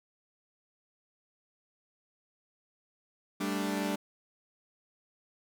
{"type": "chord", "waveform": "sawtooth", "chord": "G suspended second", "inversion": "none", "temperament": "equal", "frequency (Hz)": [196, 220, 293.7], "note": ["G3", "A3", "D4"], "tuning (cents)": [0, 0, 0], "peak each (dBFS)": [-30, -33, -30], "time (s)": [3.4, 3.96], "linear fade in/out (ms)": 10, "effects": []}